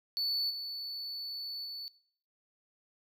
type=tone with level steps; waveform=triangle; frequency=4466 Hz; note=C#8; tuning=12 cents sharp; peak=-29 / -37 / -39 dBFS; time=0.17-1.88 s; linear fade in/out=0 ms; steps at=0.49 / 1.64 s; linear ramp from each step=20 ms; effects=noise-tail reverb RT60 0.6 s tail -20 dB re dry